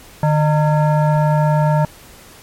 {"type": "tone with frequency modulation", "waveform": "sine", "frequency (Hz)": 151.4, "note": "D#3", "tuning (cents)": -47, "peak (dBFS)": -11, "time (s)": [0.23, 1.85], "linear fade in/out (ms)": 2, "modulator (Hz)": 761, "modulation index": 0.84, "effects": ["pink hiss -42 dBFS RMS until 2.42 s", "MP3 64 kbps"]}